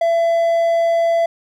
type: tone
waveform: triangle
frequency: 671 Hz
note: E5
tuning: 31 cents sharp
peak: -11 dBFS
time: 0.01-1.26 s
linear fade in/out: 5 ms
effects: none